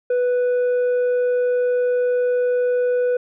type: tone with tanh clipping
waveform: sine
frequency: 493.9 Hz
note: B4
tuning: in tune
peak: -17 dBFS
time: 0.1-3.17 s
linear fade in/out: 5 ms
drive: 4 dB
effects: none